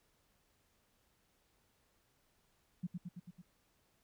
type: tone with echo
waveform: sine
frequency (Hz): 177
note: F3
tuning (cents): +23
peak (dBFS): -35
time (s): 2.83-2.87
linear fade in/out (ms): 10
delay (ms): 110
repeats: 5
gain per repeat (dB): -3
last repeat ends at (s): 3.42
effects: pink hiss -75 dBFS RMS until 4.03 s